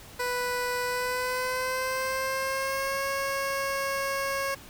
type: tone with pitch glide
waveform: 15% pulse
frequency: 493.9 to 548 Hz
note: B4 to C#5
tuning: 0 to -20 cents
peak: -21 dBFS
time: 0.19-4.55 s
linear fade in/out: 10 ms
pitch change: +180 cents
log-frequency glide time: 0.85-3.05 s
effects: pink hiss -48 dBFS RMS until 4.69 s